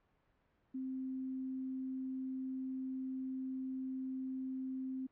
sine tone, 261.6 Hz, C4, in tune, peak -38 dBFS, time 0.74-5.07 s, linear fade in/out 10 ms, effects pink hiss -75 dBFS RMS until 5.11 s + low-pass 2000 Hz 12 dB/octave

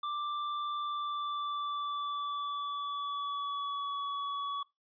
square tone with pitch glide, 1178 to 1131.3 Hz, D6 to C#6, +5 to +35 cents, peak -34 dBFS, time 0.03-4.63 s, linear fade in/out 5 ms, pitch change -70 cents, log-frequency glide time 0.79-3.98 s, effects noise-tail reverb RT60 0.2 s tail -20 dB re dry + resampled to 11025 Hz

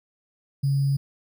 sine tone with sample-and-hold, 138.8 Hz, C#3, 3 cents sharp, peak -19 dBFS, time 0.63-0.97 s, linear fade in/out 10 ms, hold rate 4900 Hz, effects none

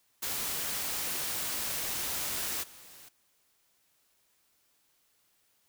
white noise with level steps, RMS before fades -34 / -52 dBFS, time 0.22-3.09 s, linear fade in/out 10 ms, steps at 2.62 s, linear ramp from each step 20 ms, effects white hiss -71 dBFS RMS until 5.68 s

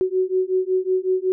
sine beating tone pair, 370 / 375.4 Hz, F#4 / F#4, 0 / +25 cents, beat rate 5.4 Hz, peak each -21 dBFS, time 0.01-1.32 s, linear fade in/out 0 ms, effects none

